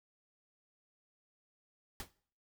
pink noise with exponential decay, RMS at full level -38 dBFS, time 2-2.11 s, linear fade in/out 1 ms, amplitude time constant 22 ms, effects noise-tail reverb RT60 0.5 s tail -19 dB re dry

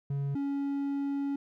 triangle tone pair in turn, 140 / 280 Hz, C#3 / C#4, +18 / +18 cents, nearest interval octave, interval 1200 cents, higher second, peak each -27 dBFS, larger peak neither, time 0.1-0.35 / 0.35-1.36 s, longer second, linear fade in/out 5 ms, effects none

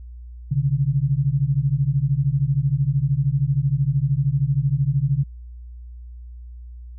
sine beating tone pair, 132.3 / 145.3 Hz, C3 / D3, +20 / -18 cents, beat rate 13 Hz, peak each -20 dBFS, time 0.51-5.24 s, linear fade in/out 10 ms, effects added 60 Hz sine -35 dBFS peak until 6.98 s

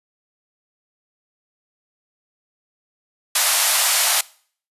white band-pass noise, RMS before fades -18 dBFS, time 3.35-4.21 s, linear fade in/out 5 ms, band 600 to 13000 Hz, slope 48 dB/octave, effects noise-tail reverb RT60 0.5 s tail -22 dB re dry + resampled to 32000 Hz

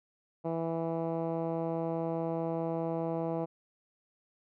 10% pulse tone with low-pass filter, 164.81 Hz, E3, in tune, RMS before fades -33 dBFS, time 0.44-3.46 s, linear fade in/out 20 ms, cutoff 680 Hz, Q 1.2, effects none

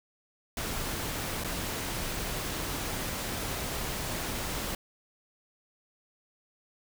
pink noise with dropouts, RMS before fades -34 dBFS, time 0.57-4.75 s, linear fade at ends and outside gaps 2 ms, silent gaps 1.438-1.445 s, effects none

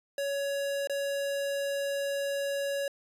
square tone with dropouts, 560 Hz, C#5, 18 cents sharp, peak -30 dBFS, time 0.18-2.88 s, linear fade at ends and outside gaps 2 ms, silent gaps 0.873-0.896 s, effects resampled to 32000 Hz

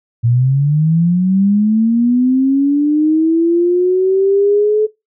sine linear sweep, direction up, 114.8 to 432.5 Hz, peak -9 dBFS, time 0.23-4.87 s, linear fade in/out 20 ms, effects noise-tail reverb RT60 0.2 s tail -20 dB re dry

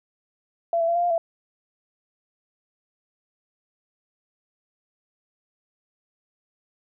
sine tone with pitch steps, 677 / 665 / 681 / 696 / 701 / 668 Hz, E5 / E5 / F5 / F5 / F5 / E5, +46 / +15 / -44 / -6 / +6 / +23 cents, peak -19 dBFS, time 0.73-1.18 s, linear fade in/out 2 ms, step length 75 ms, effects none

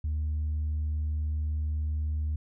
sine tone, 76.3 Hz, D#2, 33 cents flat, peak -25 dBFS, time 0.04-2.36 s, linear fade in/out 5 ms, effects tanh soft clip ceiling -25 dBFS

